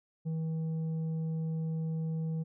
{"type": "tone with tanh clipping", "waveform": "sine", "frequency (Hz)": 160.7, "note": "E3", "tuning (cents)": -44, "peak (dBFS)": -32, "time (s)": [0.25, 2.44], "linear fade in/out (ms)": 20, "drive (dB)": 5, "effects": []}